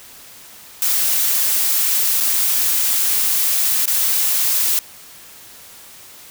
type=noise with dropouts; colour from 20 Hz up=blue; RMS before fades=-17 dBFS; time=0.82-4.79 s; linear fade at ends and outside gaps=1 ms; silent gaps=2.203-2.207 / 3.857-3.877 s; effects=white hiss -41 dBFS RMS until 6.3 s